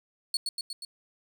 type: tone with echo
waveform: 35% pulse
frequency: 4400 Hz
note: C#8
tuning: 14 cents flat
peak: -24 dBFS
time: 0.34-0.37 s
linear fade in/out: 2 ms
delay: 120 ms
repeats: 4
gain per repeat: -3 dB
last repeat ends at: 0.85 s
effects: none